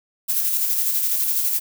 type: noise with tremolo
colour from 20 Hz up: violet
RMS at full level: -20 dBFS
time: 0.28-1.6 s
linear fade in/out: 20 ms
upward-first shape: square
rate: 12 Hz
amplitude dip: 30%
effects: none